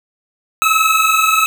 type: tone pair together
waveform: 25% pulse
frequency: 1283.1 / 1304 Hz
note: E6 / E6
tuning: -47 / -19 cents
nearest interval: unison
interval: 28 cents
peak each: -10 dBFS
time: 0.62-1.46 s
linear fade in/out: 0 ms
effects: none